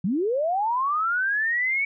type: linear sweep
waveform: sine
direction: up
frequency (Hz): 163.2 to 2252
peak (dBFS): -21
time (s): 0.04-1.85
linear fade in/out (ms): 5
effects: none